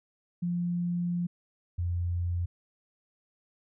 sine tone pair in turn, 174.61 / 87.31 Hz, F3 / F2, 0 / 0 cents, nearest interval octave, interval 1200 cents, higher first, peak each -27 dBFS, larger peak neither, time 0.42-1.27 / 1.78-2.46 s, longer first, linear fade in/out 10 ms, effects none

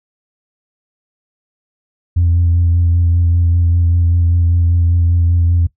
sine tone with vibrato, 85.7 Hz, F2, 32 cents flat, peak -8 dBFS, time 2.16-5.67 s, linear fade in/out 10 ms, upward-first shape sine, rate 5.1 Hz, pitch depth 23 cents each way, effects noise-tail reverb RT60 0.1 s tail -18 dB re dry + tanh soft clip ceiling -6 dBFS

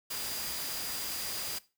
sine tone in noise, 4850 Hz, D#8, 45 cents flat, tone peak -41 dBFS, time 0.1-1.59 s, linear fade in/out 10 ms, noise white, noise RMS -37 dBFS, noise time 0.1-1.59 s, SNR -7 dB, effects noise-tail reverb RT60 0.3 s tail -19 dB re dry

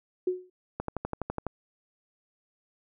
sine tone with exponential decay, 365.7 Hz, F#4, 20 cents flat, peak -21 dBFS, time 0.27-0.5 s, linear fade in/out 5 ms, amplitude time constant 49 ms
click train, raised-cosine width 1 ms, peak -17 dBFS, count 9, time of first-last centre 0.8-1.467 s, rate 12 Hz
effects none

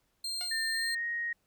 35% pulse tone, 4186 Hz, C8, in tune, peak -32 dBFS, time 0.24-0.95 s, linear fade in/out 5 ms
10% pulse tone with exponential decay, 717 Hz, F5, 45 cents sharp, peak -30 dBFS, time 0.41-0.56 s, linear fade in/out 0 ms, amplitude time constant 32 ms
sine tone with pitch glide, 1800 to 1874.3 Hz, A6 to A#6, +39 to +9 cents, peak -31 dBFS, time 0.51-1.33 s, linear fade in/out 5 ms, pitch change +70 cents, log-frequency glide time 0.71-1.05 s
effects pink hiss -75 dBFS RMS until 1.46 s

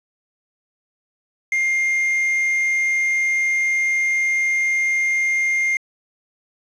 triangle tone, 2114 Hz, C7, 17 cents sharp, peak -15 dBFS, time 1.52-5.77 s, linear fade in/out 2 ms, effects resampled to 22050 Hz + 7-bit

